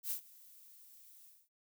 violet noise with ADSR envelope, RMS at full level -36 dBFS, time 0.03-1.49 s, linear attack 76 ms, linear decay 98 ms, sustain -23 dB, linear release 240 ms, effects none

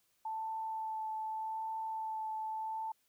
sine tone with vibrato, 880 Hz, A5, in tune, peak -36 dBFS, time 0.25-2.92 s, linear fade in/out 5 ms, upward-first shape sine, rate 0.83 Hz, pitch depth 12 cents each way, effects white hiss -75 dBFS RMS until 3.08 s

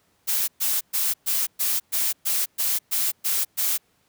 blue noise bursts, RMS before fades -23 dBFS, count 11, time 0.27-3.78 s, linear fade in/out 20 ms, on 210 ms, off 120 ms, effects pink hiss -65 dBFS RMS until 4.08 s + high-pass 80 Hz 12 dB/octave

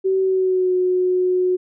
sine tone with pitch glide, 381.1 to 365.6 Hz, G4 to F#4, -49 to -21 cents, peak -15 dBFS, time 0.04-1.57 s, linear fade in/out 20 ms, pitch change -72 cents, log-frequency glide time 0.2-0.74 s, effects none

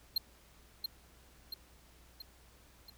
square tone with echo, 4186 Hz, C8, in tune, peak -28 dBFS, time 0.16-0.18 s, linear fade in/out 5 ms, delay 680 ms, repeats 4, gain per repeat -5 dB, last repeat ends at 2.9 s, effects added 60 Hz sine -63 dBFS peak until 2.97 s + pink hiss -63 dBFS RMS until 2.97 s

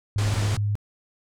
sine tone bursts, 103.3 Hz, G#2, 9 cents flat, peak -21 dBFS, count 3, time 0.16-0.754 s, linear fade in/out 0 ms, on 180 ms, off 27 ms
pink low-pass noise, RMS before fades -31 dBFS, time 0.18-0.57 s, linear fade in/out 5 ms, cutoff 8800 Hz, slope 24 dB/octave
effects none

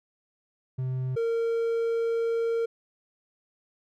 triangle tone pair in turn, 129.1 / 460.1 Hz, C3 / A#4, -23 / -23 cents, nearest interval octave + minor seventh, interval 2200 cents, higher second, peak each -25 / -22 dBFS, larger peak second, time 0.78-1.16 / 1.16-2.66 s, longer second, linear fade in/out 10 ms, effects none

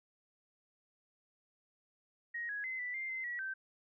sine tone with pitch steps, 1881 / 1667 / 2053 / 1977 / 2101 / 2066 / 1929 / 1553 Hz, A#6 / G#6 / C7 / B6 / C7 / C7 / B6 / G6, +15 / +6 / -33 / +1 / +7 / -22 / -41 / -17 cents, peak -37 dBFS, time 2.34-3.54 s, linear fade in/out 10 ms, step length 150 ms, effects none

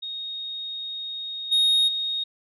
sine tone with level steps, 3729 Hz, A#7, in tune, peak -30 / -14 / -24 dBFS, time 0.02-2.24 s, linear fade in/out 10 ms, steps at 1.51 / 1.87 s, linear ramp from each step 20 ms, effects tanh soft clip ceiling -16 dBFS

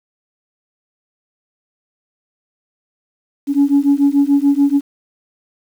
sine beating tone pair, 278.7 / 285.6 Hz, C#4 / D4, +9 / -48 cents, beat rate 6.9 Hz, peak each -12 dBFS, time 3.47-4.81 s, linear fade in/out 50 ms, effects tanh soft clip ceiling -5 dBFS + 7-bit

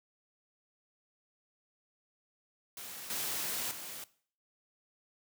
white noise with level steps, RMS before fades -45 / -36 / -44 dBFS, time 2.77-4.04 s, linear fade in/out 2 ms, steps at 3.1 / 3.71 s, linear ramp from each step 2 ms, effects noise-tail reverb RT60 0.5 s tail -19 dB re dry + high-pass 100 Hz 12 dB/octave

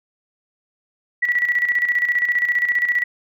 sine tone with tremolo, 1943 Hz, B6, 29 cents flat, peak -14 dBFS, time 1.22-3.04 s, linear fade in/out 10 ms, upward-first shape square, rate 15 Hz, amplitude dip 60%, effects none

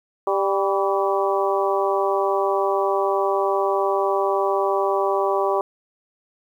harmonic tone with a mistuned harmonic, 196.7 Hz, G3, 6 cents sharp, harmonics 2 / 3 / 4 / 5 / 6, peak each -22 / -24 / -25 / -26 / -27 dBFS, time 0.27-5.61 s, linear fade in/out 2 ms, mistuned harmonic 6, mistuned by -51 cents, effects 9-bit

